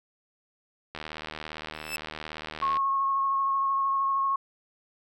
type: click train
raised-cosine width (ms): 0.3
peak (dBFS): -20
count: 142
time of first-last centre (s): 0.95-2.769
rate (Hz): 77.5
type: tone with exponential growth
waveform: sawtooth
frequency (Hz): 2637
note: E7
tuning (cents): 0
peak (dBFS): -23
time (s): 1.74-1.96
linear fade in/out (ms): 1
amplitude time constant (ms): 46
type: tone with vibrato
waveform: sine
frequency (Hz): 1091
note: C#6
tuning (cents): -28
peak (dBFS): -23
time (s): 2.62-4.36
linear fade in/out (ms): 5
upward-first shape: sine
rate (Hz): 13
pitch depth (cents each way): 14
effects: none